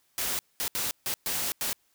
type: noise bursts at uneven times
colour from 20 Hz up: white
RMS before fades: -30 dBFS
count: 6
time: 0.18-0.39 / 0.6-0.68 / 0.75-0.91 / 1.06-1.14 / 1.26-1.52 / 1.61-1.73 s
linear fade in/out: 0 ms
effects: white hiss -69 dBFS RMS until 1.94 s